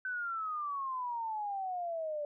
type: exponential sweep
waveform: sine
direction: down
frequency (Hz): 1530 to 581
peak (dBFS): -34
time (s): 0.05-2.25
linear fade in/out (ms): 2
effects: none